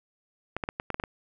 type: clicks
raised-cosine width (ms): 0.5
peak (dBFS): -15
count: 8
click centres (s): 0.566 / 0.638 / 0.689 / 0.799 / 0.903 / 0.944 / 0.999 / 1.038
effects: none